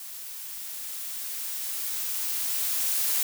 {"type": "noise with level ramp", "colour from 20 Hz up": "blue", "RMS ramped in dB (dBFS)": [-40, -25], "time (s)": [0, 3.23], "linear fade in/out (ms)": 2, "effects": []}